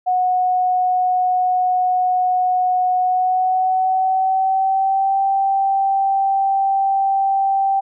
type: tone with pitch glide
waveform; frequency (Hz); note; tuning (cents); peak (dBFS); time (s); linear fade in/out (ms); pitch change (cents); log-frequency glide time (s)
sine; 733 to 781.1; F#5 to G5; -16 to -6; -14; 0.06-7.81; 20; +110; 2.98-5.2
effects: none